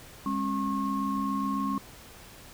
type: tone cluster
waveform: sine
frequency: 204 / 271.2 / 1084 Hz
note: G#3 / C#4 / C#6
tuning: -31 / -38 / -39 cents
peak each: -31 dBFS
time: 0.26-1.78 s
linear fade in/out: 2 ms
effects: pink hiss -49 dBFS RMS until 2.53 s